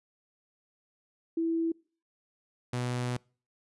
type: tone pair in turn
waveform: sine / sawtooth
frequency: 329.6 / 123.46 Hz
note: E4 / B2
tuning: 0 / 0 cents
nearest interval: octave + perfect fourth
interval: 1700 cents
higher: first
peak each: -26 dBFS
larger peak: neither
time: 1.37-1.72 / 2.73-3.17 s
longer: second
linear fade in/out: 5 ms
effects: noise-tail reverb RT60 0.4 s tail -26 dB re dry + resampled to 24000 Hz